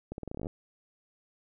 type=accelerating click train; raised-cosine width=2 ms; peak=-24 dBFS; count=13; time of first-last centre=0.12-0.469 s; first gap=61 ms; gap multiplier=0.85; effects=none